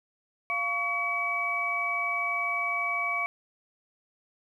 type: tone cluster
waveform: sine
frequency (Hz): 697 / 1125 / 2278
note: F5 / C#6 / C#7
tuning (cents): -4 / +25 / +47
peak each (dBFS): -35 / -32 / -28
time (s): 0.5-3.26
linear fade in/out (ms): 0
effects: 10-bit